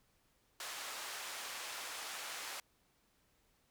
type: band-pass noise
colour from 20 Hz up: pink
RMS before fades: -45 dBFS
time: 0.6-2.6 s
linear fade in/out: 2 ms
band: 890 to 11000 Hz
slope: 12 dB/octave
effects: pink hiss -74 dBFS RMS until 3.7 s